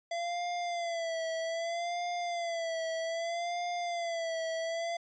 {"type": "tone with vibrato", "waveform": "square", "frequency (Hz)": 677, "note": "E5", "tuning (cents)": 46, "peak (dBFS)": -33, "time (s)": [0.11, 4.97], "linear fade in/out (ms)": 5, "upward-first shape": "sine", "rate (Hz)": 0.63, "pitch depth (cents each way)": 67, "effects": ["resampled to 16000 Hz"]}